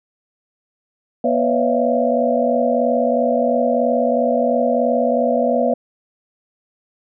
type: tone cluster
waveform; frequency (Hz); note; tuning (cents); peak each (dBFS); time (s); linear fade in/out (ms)
sine; 241.3 / 503 / 562 / 647 / 690; B3 / B4 / C#5 / E5 / F5; -40 / +32 / +24 / -32 / -21; -20 / -20 / -20 / -23 / -21; 1.24-5.74; 5
effects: none